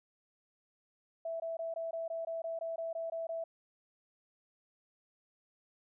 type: tone bursts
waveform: sine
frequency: 659.3 Hz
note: E5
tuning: in tune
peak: -35 dBFS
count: 13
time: 1.25-3.44 s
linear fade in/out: 5 ms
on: 150 ms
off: 20 ms
effects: none